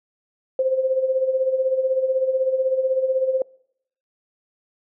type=tone with tremolo; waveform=sine; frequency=523.3 Hz; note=C5; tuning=in tune; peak=-15 dBFS; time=0.59-3.42 s; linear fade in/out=2 ms; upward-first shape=sine; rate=16 Hz; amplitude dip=65%; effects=noise-tail reverb RT60 0.7 s tail -26 dB re dry